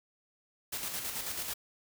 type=noise with tremolo; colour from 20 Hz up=white; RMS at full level=-36 dBFS; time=0.72-1.54 s; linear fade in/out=10 ms; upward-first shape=square; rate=9.2 Hz; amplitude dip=40%; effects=none